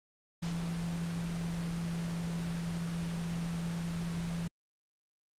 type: tone in noise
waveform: sine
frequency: 169 Hz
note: E3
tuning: 43 cents sharp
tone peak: -33 dBFS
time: 0.42-4.48 s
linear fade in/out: 10 ms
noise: pink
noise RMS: -43 dBFS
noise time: 0.42-4.48 s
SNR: +7 dB
effects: low-pass 8000 Hz 12 dB/octave + Opus 48 kbps